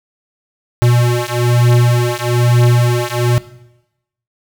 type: beating tone pair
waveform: square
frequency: 120.3 / 121.4 Hz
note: B2 / B2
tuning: -45 / -29 cents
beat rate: 1.1 Hz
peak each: -14 dBFS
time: 0.82-3.38 s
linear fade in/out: 0 ms
effects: noise-tail reverb RT60 0.9 s tail -17 dB re dry